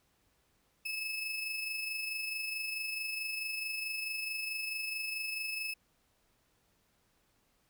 35% pulse tone with amplitude modulation, 2600 Hz, E7, 24 cents flat, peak -32 dBFS, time 0.85-5.74 s, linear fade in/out 10 ms, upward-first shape sine, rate 24.6 Hz, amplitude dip 40%, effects pink hiss -73 dBFS RMS until 7.69 s

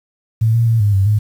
sine tone with pitch steps, 111.8 / 116 / 114 / 103.1 / 97 / 105.9 Hz, A2 / A#2 / A#2 / G#2 / G2 / G#2, +28 / -8 / -38 / -12 / -18 / +34 cents, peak -10 dBFS, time 0.41-1.19 s, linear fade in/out 10 ms, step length 130 ms, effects 7-bit

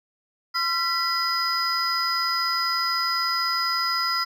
triangle tone cluster, 1043 / 1358 / 1972 / 4988 Hz, C6 / F6 / B6 / D#8, -6 / -49 / -3 / +3 cents, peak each -32 / -24 / -29 / -24 dBFS, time 0.54-4.25 s, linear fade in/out 20 ms, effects none

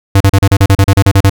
square tone bursts, 98 Hz, G2, in tune, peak -4 dBFS, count 13, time 0.15-1.297 s, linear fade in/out 5 ms, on 55 ms, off 36 ms, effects none

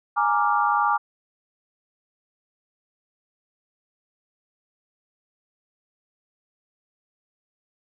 sine chord, Bb dominant seventh, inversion third, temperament equal, 830.6 / 932.3 / 1174.7 / 1396.9 Hz, Ab5 / Bb5 / D6 / F6, 0 / 0 / 0 / 0 cents, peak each -23 / -25 / -22 / -27 dBFS, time 0.16-0.98 s, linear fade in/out 20 ms, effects none

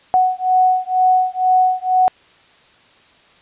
sine beating tone pair, 740 / 742.1 Hz, F#5 / F#5, 0 / +5 cents, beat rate 2.1 Hz, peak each -15 dBFS, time 0.14-2.08 s, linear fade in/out 0 ms, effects white hiss -50 dBFS RMS until 3.41 s + resampled to 8000 Hz

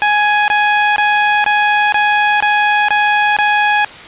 20% pulse tone bursts, 834 Hz, G#5, 7 cents sharp, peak -5 dBFS, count 8, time 0.02-3.847 s, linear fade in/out 0 ms, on 460 ms, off 21 ms, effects white hiss -32 dBFS RMS until 4.07 s + resampled to 8000 Hz

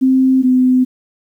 sine tone pair in turn, 261.6 / 254.9 Hz, C4 / C4, 0 / -45 cents, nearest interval unison, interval 45 cents, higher first, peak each -8 dBFS, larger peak neither, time 0.01-0.43 / 0.43-0.85 s, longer neither, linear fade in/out 20 ms, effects 8-bit

